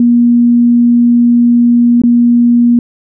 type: tone with dropouts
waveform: sine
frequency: 238.8 Hz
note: A#3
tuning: 42 cents sharp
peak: -4 dBFS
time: 0-2.79 s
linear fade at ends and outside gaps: 2 ms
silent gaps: 2.018-2.036 s
effects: none